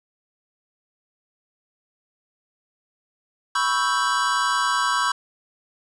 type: chord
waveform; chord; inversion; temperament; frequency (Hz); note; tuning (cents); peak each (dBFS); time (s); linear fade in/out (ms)
square; C# half-diminished seventh; third; equal; 987.8 / 1108.7 / 1318.5 / 1568; B5 / C#6 / E6 / G6; 0 / 0 / 0 / 0; -26 / -25 / -27 / -26; 3.55-5.12; 5
effects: resampled to 22050 Hz + 8-bit